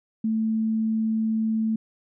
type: tone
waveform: sine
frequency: 221 Hz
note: A3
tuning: 8 cents sharp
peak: -21 dBFS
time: 0.24-1.76 s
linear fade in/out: 5 ms
effects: none